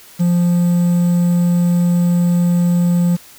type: tone with quantisation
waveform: triangle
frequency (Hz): 174.61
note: F3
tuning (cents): 0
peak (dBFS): -9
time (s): 0.19-3.17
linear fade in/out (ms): 20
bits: 6
effects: white hiss -42 dBFS RMS until 3.38 s